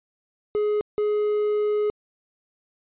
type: tone bursts at uneven times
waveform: triangle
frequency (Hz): 419.6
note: G#4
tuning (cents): +18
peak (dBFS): -18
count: 2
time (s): 0.55-0.81 / 0.98-1.9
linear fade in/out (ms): 0
effects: resampled to 8000 Hz